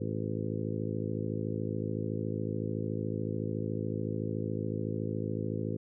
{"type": "harmonic tone with a mistuned harmonic", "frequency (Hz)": 53.8, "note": "A1", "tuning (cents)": -38, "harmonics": [2, 3, 4, 5, 6, 7, 8, 9], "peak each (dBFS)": [-36, -38, -39, -40, -41, -41, -42, -43], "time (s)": [0, 5.77], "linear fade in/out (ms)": 10, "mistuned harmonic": 9, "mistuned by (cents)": 50, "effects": []}